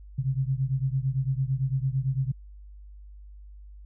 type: beating tone pair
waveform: sine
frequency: 129.9 / 138.8 Hz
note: C3 / C#3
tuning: -12 / +3 cents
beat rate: 8.9 Hz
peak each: -26 / -28 dBFS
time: 0.18-2.32 s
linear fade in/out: 10 ms
effects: added 50 Hz sine -43 dBFS peak until 3.85 s